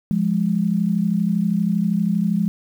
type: tone pair together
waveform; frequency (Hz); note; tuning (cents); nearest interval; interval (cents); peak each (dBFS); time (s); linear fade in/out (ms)
sine; 174.61 / 207.2; F3 / G#3; 0 / -4; minor third; 296; -20 / -19; 0.11-2.48; 0
effects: 8-bit

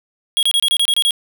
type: tone bursts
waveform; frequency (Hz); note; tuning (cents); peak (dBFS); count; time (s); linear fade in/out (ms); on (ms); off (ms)
square; 3304; G#7; -10; -13; 9; 0.37-1.108; 0; 58; 27
effects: none

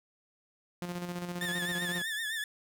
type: tone with tremolo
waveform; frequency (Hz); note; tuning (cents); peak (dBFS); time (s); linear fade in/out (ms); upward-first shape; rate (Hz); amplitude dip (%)
sawtooth; 176.1; F3; +15; -30; 0.82-2.02; 0; square; 15; 45
type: tone with vibrato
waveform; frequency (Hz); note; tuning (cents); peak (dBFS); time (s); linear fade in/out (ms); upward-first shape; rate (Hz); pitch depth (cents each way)
30% pulse; 1762; A6; +2; -30; 1.41-2.44; 2; triangle; 7.8; 91
effects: none

